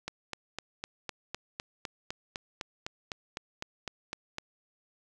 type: click train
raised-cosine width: 0.2 ms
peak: -18 dBFS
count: 18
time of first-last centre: 0.08-4.384 s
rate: 3.95 Hz
effects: none